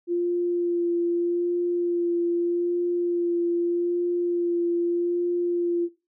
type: tone with vibrato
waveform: sine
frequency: 347 Hz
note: F4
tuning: 11 cents flat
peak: -21 dBFS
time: 0.07-5.89 s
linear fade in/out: 50 ms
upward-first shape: sine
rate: 0.81 Hz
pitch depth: 15 cents each way
effects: noise-tail reverb RT60 0.3 s tail -17 dB re dry